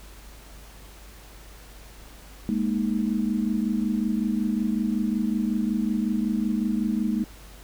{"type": "chord", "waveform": "sine", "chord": "Ab suspended second", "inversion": "none", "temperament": "equal", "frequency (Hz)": [207.7, 233.1, 311.1], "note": ["Ab3", "Bb3", "Eb4"], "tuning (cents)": [0, 0, 0], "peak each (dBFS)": [-25, -26, -30], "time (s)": [2.49, 7.24], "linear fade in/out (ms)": 0, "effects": ["added 50 Hz sine -45 dBFS peak until 7.63 s", "pink hiss -49 dBFS RMS until 7.63 s"]}